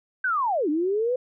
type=linear two-way sweep; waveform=sine; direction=down then up; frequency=1568 to 286.9 to 515 Hz; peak=-21 dBFS; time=0.24-1.16 s; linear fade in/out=5 ms; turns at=0.69 s; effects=none